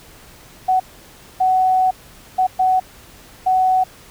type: tone bursts at uneven times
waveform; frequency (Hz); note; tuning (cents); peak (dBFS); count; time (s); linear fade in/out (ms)
sine; 747; F#5; +16; -12; 5; 0.68-0.8 / 1.4-1.91 / 2.38-2.47 / 2.59-2.8 / 3.46-3.84; 10
effects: pink hiss -44 dBFS RMS until 4.1 s

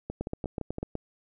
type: two click trains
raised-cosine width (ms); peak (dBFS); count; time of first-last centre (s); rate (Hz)
2; -18 / -20; 7 / 5; 0.21-0.953 / 0.1-0.784; 8.07 / 5.85
effects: none

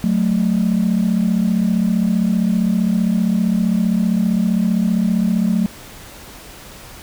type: tone pair together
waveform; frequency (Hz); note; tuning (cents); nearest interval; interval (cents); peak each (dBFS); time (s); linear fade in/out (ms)
sine; 185.01 / 220.3; F#3 / A3; 0 / +2; minor third; 302; -15; 0.04-5.66; 0
effects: tanh soft clip ceiling -9 dBFS + pink hiss -38 dBFS RMS until 7.02 s

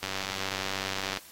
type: click train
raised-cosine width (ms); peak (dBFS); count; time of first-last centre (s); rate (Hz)
0.2; -14; 111; 0.03-1.172; 96.3
effects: white hiss -51 dBFS RMS until 1.31 s + AAC 48 kbps

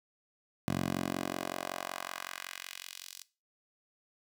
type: tone with high-pass filter sweep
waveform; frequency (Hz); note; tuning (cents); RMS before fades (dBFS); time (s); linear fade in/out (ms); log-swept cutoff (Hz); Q
10% pulse; 45.34; F#1; -34; -38; 0.68-3.23; 0; 140 to 5000; 1.1
effects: noise-tail reverb RT60 0.3 s tail -18 dB re dry

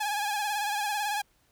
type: tone with vibrato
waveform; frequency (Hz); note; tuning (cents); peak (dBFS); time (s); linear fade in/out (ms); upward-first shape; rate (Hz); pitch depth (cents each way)
sawtooth; 830.6; G#5; 0; -24; 0-1.22; 10; sine; 18; 56
effects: pink hiss -67 dBFS RMS until 1.51 s

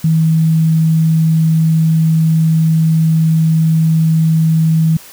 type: tone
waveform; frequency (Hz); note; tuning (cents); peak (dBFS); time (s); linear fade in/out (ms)
sine; 160.6; E3; -45; -8; 0.04-4.97; 5
effects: white hiss -37 dBFS RMS until 5.12 s

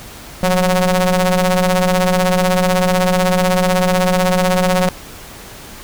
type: ring-modulated tone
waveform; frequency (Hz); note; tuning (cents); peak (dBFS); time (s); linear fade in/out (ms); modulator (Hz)
sawtooth; 185; F#3; 0; -5; 0.43-4.89; 0; 362
effects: pink hiss -35 dBFS RMS until 5.83 s

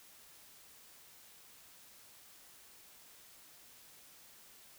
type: silence
effects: white hiss -59 dBFS RMS until 4.78 s

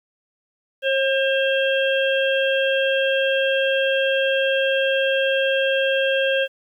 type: harmonic tone with a mistuned harmonic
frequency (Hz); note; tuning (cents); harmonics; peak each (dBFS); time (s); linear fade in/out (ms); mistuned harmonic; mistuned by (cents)
539; C#5; -49; 1 / 3 / 5 / 6; -19 / -24 / -26 / -27; 0.82-6.48; 50; 3; -17
effects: 9-bit

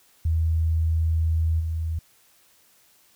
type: tone with level steps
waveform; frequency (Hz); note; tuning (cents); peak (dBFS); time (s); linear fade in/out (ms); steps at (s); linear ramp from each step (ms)
sine; 80.9; E2; -32; -19 / -24; 0.25-1.99; 5; 1.59; 20
effects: white hiss -59 dBFS RMS until 3.15 s

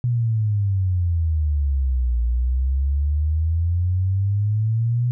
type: exponential two-way sweep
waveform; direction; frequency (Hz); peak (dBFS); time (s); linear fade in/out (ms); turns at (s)
sine; down then up; 123.47 to 58.27 to 123.47; -17; 0.04-5.11; 0; 2.21
effects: none

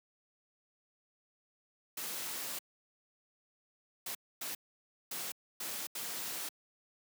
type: noise bursts at uneven times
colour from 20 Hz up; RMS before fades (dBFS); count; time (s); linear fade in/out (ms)
white; -40; 6; 1.97-2.59 / 4.06-4.15 / 4.41-4.55 / 5.11-5.32 / 5.6-5.87 / 5.95-6.49; 5
effects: high-pass 150 Hz 12 dB/octave

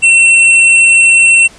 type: tone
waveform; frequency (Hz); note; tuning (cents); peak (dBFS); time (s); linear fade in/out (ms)
square; 2706; E7; +45; -4; 0.02-1.48; 20
effects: pink hiss -38 dBFS RMS until 1.58 s + resampled to 22050 Hz

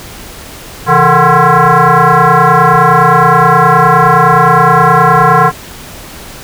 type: tone with frequency modulation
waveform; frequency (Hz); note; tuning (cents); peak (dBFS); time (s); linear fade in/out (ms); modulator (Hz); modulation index
sine; 164.81; E3; 0; -3; 0.86-5.52; 50; 300; 4.5
effects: pink hiss -29 dBFS RMS until 6.43 s

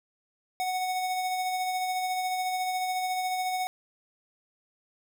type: tone with tremolo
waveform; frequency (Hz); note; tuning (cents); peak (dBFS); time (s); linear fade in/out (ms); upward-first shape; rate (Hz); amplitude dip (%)
square; 740; F#5; 0; -27; 0.6-3.67; 0; sine; 14; 30
effects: none

